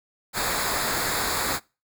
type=noise with comb filter; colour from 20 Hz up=pink; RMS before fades=-26 dBFS; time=0.33-1.6 s; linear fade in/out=50 ms; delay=0.34 ms; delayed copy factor=-0.7; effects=noise-tail reverb RT60 0.3 s tail -24 dB re dry